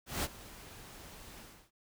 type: noise with ADSR envelope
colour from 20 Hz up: pink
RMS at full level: -33 dBFS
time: 0.06-1.71 s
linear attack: 180 ms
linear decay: 34 ms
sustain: -18 dB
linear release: 310 ms
effects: none